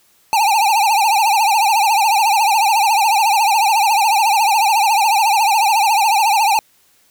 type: tone with vibrato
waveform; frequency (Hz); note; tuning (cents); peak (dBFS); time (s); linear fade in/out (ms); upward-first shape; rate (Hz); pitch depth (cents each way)
square; 847; G#5; +34; -12; 0.33-6.59; 0; triangle; 14; 170
effects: white hiss -55 dBFS RMS until 7.1 s